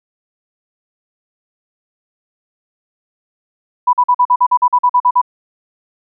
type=tone bursts; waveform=sine; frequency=987.8 Hz; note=B5; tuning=in tune; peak=-7 dBFS; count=13; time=3.87-5.216 s; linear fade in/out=10 ms; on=62 ms; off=45 ms; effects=none